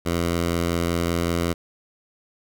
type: tone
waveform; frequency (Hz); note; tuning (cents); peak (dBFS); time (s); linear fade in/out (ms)
10% pulse; 85.3; F2; -40; -13; 0.05-1.54; 20
effects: none